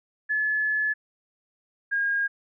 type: tone pair in turn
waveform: sine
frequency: 1718 / 1625.2 Hz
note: A6 / G#6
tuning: -42 / -38 cents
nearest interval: minor second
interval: 96 cents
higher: first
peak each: -22 dBFS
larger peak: neither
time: 0.29-0.94 / 1.91-2.28 s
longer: first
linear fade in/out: 20 ms
effects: none